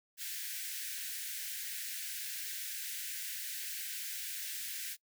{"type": "high-pass noise", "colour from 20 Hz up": "white", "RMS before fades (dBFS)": -41, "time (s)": [0.17, 4.97], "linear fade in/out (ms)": 50, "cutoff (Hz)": 1500, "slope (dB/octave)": 96, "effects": ["noise-tail reverb RT60 0.1 s tail -22 dB re dry"]}